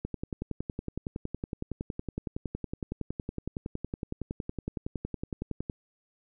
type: click train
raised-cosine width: 3 ms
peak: -20 dBFS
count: 62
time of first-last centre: 0.05-5.698 s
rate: 10.8 Hz
effects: none